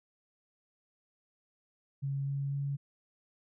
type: tone with pitch steps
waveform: sine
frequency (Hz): 138.3 / 139.34 / 140.39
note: C#3 / C#3 / C#3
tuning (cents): -4 / +9 / +22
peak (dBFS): -31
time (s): 2.02-2.77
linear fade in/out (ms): 20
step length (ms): 250
effects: none